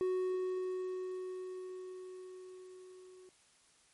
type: tone with level ramp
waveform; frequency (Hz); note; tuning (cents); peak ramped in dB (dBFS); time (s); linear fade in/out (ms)
triangle; 369.8; F#4; -1; -28 to -52; 0.01-3.29; 0
effects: white hiss -67 dBFS RMS until 3.93 s + MP3 48 kbps